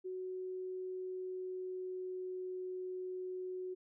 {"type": "tone with pitch glide", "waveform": "sine", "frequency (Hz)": [370.8, 368.5], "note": ["F#4", "F#4"], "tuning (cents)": [4, -7], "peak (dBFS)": -39, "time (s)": [0.04, 3.75], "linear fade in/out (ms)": 20, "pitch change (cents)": -11, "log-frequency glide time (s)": [0.89, 2.59], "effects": []}